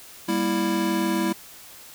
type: chord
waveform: square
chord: E diminished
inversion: first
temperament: just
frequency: 197.78 / 237.3 / 329.6 Hz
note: G3 / Bb3 / E4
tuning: +16 / +31 / 0 cents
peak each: -27 / -30 / -25 dBFS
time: 0.28-1.33 s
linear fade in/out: 10 ms
effects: white hiss -45 dBFS RMS until 1.94 s